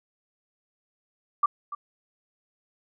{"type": "tone with echo", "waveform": "sine", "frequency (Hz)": 1170, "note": "D6", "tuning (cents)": -7, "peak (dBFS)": -17, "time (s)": [1.43, 1.46], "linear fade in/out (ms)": 5, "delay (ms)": 290, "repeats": 1, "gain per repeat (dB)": -14, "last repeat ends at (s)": 1.75, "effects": []}